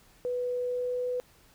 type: tone with pitch glide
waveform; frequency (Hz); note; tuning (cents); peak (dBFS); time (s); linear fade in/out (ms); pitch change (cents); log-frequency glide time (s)
sine; 493.9 to 496.8; B4 to B4; 0 to +10; -28; 0.25-1.2; 0; +10; 0.6-1.07
effects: pink hiss -60 dBFS RMS until 1.54 s